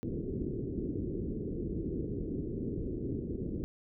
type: low-pass noise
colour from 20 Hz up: white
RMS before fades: -36 dBFS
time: 0.03-3.64 s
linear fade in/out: 0 ms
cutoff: 410 Hz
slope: 48 dB/octave
effects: none